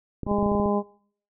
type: clicks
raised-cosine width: 3 ms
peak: -18 dBFS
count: 10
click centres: 0.233 / 0.267 / 0.314 / 0.386 / 0.428 / 0.462 / 0.517 / 0.551 / 0.599 / 0.659 s
type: harmonic tone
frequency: 204.6 Hz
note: G#3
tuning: 26 cents flat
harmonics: 1 / 2 / 3 / 4 / 5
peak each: -24 / -27 / -29 / -30 / -31 dBFS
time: 0.26-0.83 s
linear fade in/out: 50 ms
effects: noise-tail reverb RT60 0.6 s tail -23 dB re dry